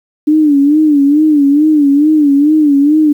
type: tone with vibrato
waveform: sine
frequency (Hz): 294.6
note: D4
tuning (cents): +6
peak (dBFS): -5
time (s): 0.27-3.13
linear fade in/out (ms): 10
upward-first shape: sine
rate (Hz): 2.3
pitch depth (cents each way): 100
effects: 7-bit